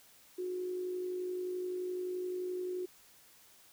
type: tone with amplitude modulation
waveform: sine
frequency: 364 Hz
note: F#4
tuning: 28 cents flat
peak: -33 dBFS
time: 0.38-2.86 s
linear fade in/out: 10 ms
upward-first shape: sine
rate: 51.6 Hz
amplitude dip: 35%
effects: white hiss -61 dBFS RMS until 3.72 s